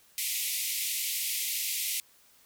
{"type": "band-pass noise", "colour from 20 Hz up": "white", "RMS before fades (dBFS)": -32, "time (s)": [0.18, 2], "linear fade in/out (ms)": 0, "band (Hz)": [2000, 16000], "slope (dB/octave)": 96, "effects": ["white hiss -61 dBFS RMS until 2.45 s"]}